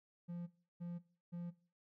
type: tone bursts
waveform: triangle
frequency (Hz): 173.4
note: F3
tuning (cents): -12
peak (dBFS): -40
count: 3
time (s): 0.28-1.51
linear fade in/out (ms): 20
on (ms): 190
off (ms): 330
effects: noise-tail reverb RT60 0.4 s tail -18 dB re dry